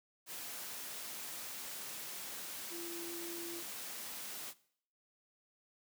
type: tone in noise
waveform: sine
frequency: 340.7 Hz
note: F4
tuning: 43 cents flat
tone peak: -45 dBFS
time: 2.69-3.63 s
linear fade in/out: 50 ms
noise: white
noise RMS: -45 dBFS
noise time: 0.26-4.54 s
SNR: -3 dB
effects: noise-tail reverb RT60 0.6 s tail -19 dB re dry + high-pass 150 Hz 12 dB/octave